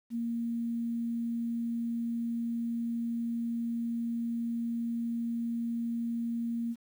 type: tone with quantisation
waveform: sine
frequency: 233.1 Hz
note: A#3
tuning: in tune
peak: -30 dBFS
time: 0.1-6.76 s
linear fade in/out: 50 ms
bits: 10
effects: none